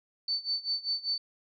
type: tone with tremolo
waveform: sine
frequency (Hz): 4524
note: C#8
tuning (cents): +34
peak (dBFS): -26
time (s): 0.28-1.18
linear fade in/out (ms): 2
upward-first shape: sine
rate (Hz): 5.1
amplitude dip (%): 90
effects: none